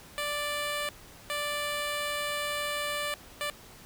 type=tone bursts at uneven times; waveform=10% pulse; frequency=587.3 Hz; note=D5; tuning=in tune; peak=-22 dBFS; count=3; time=0.18-0.89 / 1.3-3.14 / 3.41-3.5 s; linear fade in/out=0 ms; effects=pink hiss -51 dBFS RMS until 3.85 s